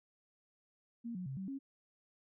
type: tone with pitch steps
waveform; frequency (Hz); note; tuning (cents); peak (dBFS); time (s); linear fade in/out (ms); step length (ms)
sine; 234 / 181.9 / 134 / 191 / 272.6; A#3 / F#3 / C3 / G3 / C#4; +7 / -29 / +42 / -45 / -29; -39; 1.04-1.59; 20; 110
effects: none